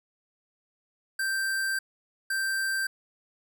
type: tone bursts at uneven times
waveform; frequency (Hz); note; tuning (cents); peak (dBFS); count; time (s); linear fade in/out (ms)
square; 1568; G6; 0; -27; 2; 1.19-1.79 / 2.3-2.87; 5
effects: none